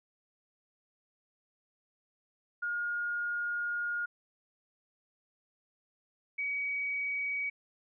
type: tone pair in turn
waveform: sine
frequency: 1426 / 2264 Hz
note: F6 / C#7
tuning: +36 / +36 cents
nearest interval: minor sixth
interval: 800 cents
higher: second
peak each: -31 / -31 dBFS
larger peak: neither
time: 2.62-4.06 / 6.38-7.5 s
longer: first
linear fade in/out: 10 ms
effects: none